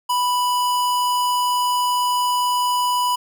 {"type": "tone", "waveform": "square", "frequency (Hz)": 987.8, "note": "B5", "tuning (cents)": 0, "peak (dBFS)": -18, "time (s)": [0.09, 3.16], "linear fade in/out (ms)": 10, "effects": ["10-bit"]}